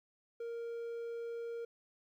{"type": "tone", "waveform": "triangle", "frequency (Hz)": 466.2, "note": "A#4", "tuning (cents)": 0, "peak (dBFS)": -37, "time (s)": [0.4, 1.65], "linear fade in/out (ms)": 5, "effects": ["13-bit"]}